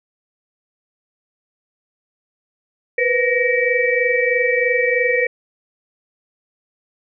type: tone cluster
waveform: sine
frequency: 482.9 / 506 / 1875 / 2302 Hz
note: B4 / B4 / A#6 / D7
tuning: -39 / +42 / +10 / -35 cents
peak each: -20 dBFS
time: 2.98-5.27 s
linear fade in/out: 5 ms
effects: none